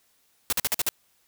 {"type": "noise bursts", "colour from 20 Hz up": "white", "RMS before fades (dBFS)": -24, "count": 6, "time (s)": [0.5, 0.89], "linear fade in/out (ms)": 0, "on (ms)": 25, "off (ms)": 48, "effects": ["white hiss -66 dBFS RMS until 1.27 s"]}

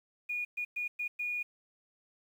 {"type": "tone bursts at uneven times", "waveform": "sine", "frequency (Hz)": 2446, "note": "D#7", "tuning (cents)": -30, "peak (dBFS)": -32, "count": 5, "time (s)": [[0.29, 0.45], [0.57, 0.65], [0.76, 0.88], [0.99, 1.08], [1.19, 1.43]], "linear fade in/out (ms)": 10, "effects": ["10-bit"]}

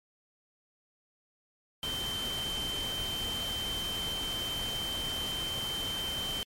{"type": "tone in noise", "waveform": "sine", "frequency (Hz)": 3109, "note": "G7", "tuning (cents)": -15, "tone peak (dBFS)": -33, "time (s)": [1.83, 6.43], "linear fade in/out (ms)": 0, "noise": "pink", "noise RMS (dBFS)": -39, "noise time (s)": [1.83, 6.43], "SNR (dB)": 3, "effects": ["MP3 64 kbps"]}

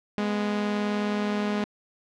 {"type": "tone pair together", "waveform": "sawtooth", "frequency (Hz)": [207.6, 246.9], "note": ["G#3", "B3"], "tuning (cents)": [0, 0], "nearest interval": "minor third", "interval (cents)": 300, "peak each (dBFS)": [-21, -31], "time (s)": [0.18, 1.64], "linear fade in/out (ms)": 0, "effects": ["low-pass 4000 Hz 12 dB/octave"]}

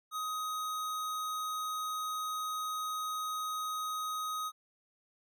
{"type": "tone", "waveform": "square", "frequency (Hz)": 1256, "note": "D#6", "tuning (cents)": 16, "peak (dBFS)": -35, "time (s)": [0.11, 4.52], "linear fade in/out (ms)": 50, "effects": []}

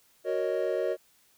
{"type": "chord", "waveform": "triangle", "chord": "D# minor seventh", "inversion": "first", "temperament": "equal", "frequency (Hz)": [370, 466.2, 554.4, 622.3], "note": ["F#4", "A#4", "C#5", "D#5"], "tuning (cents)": [0, 0, 0, 0], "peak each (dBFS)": -30, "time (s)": [0.24, 0.97], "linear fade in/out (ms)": 50, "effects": ["white hiss -64 dBFS RMS until 1.37 s"]}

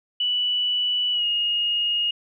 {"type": "tone with pitch glide", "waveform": "sine", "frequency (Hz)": [2960, 2861], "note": ["F#7", "F7"], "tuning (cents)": [0, 41], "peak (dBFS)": -20, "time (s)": [0.2, 2.11], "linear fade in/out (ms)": 5, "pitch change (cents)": -59, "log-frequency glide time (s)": [1.12, 1.25], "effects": []}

